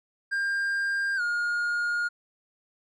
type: tone with pitch glide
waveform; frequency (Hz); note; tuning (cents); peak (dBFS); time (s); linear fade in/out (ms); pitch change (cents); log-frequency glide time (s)
triangle; 1600 to 1425.4; G6 to F6; +35 to +35; -23; 0.31-2.09; 20; -200; 1.16-1.21
effects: resampled to 24000 Hz